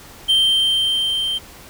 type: tone with level ramp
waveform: triangle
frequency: 3136 Hz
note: G7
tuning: in tune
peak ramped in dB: -10 to -18 dBFS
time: 0.28-1.39 s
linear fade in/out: 20 ms
effects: pink hiss -41 dBFS RMS until 1.69 s